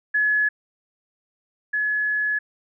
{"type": "tone pair in turn", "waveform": "sine", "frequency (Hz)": [1700, 1700], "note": ["G#6", "G#6"], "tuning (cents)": [40, 40], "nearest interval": "unison", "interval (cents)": 0, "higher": "neither", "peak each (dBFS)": [-17, -20], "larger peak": "first", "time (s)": [[0.14, 0.49], [1.73, 2.39]], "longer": "second", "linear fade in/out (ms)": 10, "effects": []}